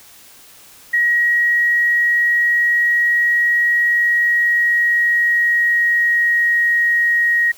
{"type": "tone with pitch glide", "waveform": "sine", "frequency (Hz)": [1900, 1885.8], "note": ["A#6", "A#6"], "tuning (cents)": [33, 20], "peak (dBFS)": -12, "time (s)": [0.93, 7.52], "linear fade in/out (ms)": 10, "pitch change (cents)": -13, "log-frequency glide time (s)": [3.77, 6.69], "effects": ["white hiss -44 dBFS RMS until 7.57 s"]}